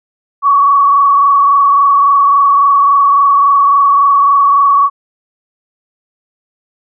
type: tone with frequency modulation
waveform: sine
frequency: 1125 Hz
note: C#6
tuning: 25 cents sharp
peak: -5 dBFS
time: 0.42-4.9 s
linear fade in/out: 50 ms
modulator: 23.6 Hz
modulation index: 1.1
effects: none